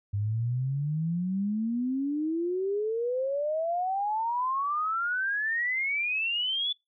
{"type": "exponential sweep", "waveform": "sine", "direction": "up", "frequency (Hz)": [99.3, 3482], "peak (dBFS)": -26, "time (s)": [0.13, 6.73], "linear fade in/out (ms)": 10, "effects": ["noise-tail reverb RT60 0.2 s tail -24 dB re dry"]}